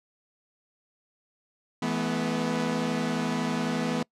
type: chord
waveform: sawtooth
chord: E suspended fourth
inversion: none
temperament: equal with one note detuned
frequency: 164.81 / 215 / 246.9 Hz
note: E3 / A3 / B3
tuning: 0 / -40 / 0 cents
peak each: -28 / -27 / -25 dBFS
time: 1.82-4.03 s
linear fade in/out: 5 ms
effects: noise-tail reverb RT60 0.1 s tail -25 dB re dry + low-pass 7000 Hz 12 dB/octave